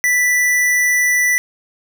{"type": "tone", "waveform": "square", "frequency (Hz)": 1975.5, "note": "B6", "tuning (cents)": 0, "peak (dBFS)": -13, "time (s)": [0.04, 1.38], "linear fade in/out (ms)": 0, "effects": []}